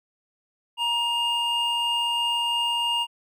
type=tone pair together; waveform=triangle; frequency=944 / 2829 Hz; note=A#5 / F7; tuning=+22 / +22 cents; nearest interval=octave + perfect fifth; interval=1900 cents; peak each=-25 / -22 dBFS; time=0.77-3.07 s; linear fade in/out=50 ms; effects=none